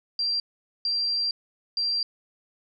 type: tone bursts at uneven times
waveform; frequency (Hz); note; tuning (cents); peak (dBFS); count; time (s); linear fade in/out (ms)
sine; 4728; D8; +11; -23; 3; 0.19-0.4 / 0.85-1.31 / 1.77-2.03; 2
effects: none